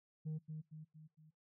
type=tone with echo; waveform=sine; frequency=155.56 Hz; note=D#3; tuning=in tune; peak=-36 dBFS; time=0.25-0.39 s; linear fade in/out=20 ms; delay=230 ms; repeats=4; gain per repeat=-6 dB; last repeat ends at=1.31 s; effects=noise-tail reverb RT60 0.3 s tail -25 dB re dry + tanh soft clip ceiling -38 dBFS